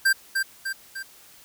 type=tone with echo; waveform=square; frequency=1578 Hz; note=G6; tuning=11 cents sharp; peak=-17 dBFS; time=0.05-0.13 s; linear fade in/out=10 ms; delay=300 ms; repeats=3; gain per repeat=-5 dB; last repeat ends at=1.03 s; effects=white hiss -51 dBFS RMS until 1.44 s